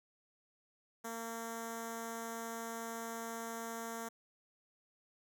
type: tone with notch filter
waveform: 5% pulse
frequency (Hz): 228.8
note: A#3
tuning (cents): -32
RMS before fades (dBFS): -43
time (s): 1.04-4.09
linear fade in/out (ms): 10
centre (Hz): 2600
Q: 0.68
effects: none